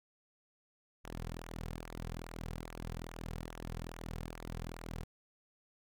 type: tone with flanger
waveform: sawtooth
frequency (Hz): 41.2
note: E1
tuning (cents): 0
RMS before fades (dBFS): -44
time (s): 1.04-5.04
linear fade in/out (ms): 10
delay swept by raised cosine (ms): 0.21 to 3.41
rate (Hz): 2.4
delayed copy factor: -0.65
effects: none